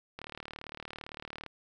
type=click train; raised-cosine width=0.3 ms; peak=-25 dBFS; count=49; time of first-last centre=0.19-1.463 s; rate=37.7 Hz; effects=none